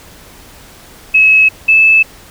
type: tone pair in turn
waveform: sine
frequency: 2576 / 2618 Hz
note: E7 / E7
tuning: -41 / -13 cents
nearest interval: unison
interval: 28 cents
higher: second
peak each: -4 dBFS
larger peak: neither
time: 1.14-1.49 / 1.68-2.03 s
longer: neither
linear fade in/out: 10 ms
effects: pink hiss -38 dBFS RMS until 2.3 s